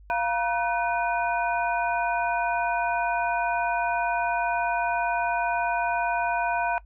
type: tone cluster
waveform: sine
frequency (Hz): 695 / 953 / 1508 / 2453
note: F5 / A#5 / F#6 / D#7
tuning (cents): -9 / +38 / +32 / -25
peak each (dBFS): -27 / -26 / -30 / -32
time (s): 0.1-6.78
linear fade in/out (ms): 0
effects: noise-tail reverb RT60 0.1 s tail -20 dB re dry + added 50 Hz sine -47 dBFS peak until 6.85 s